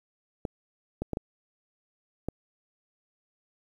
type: clicks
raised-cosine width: 2 ms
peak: -17 dBFS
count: 5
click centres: 0.452 / 1.02 / 1.133 / 1.171 / 2.286 s
effects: 9-bit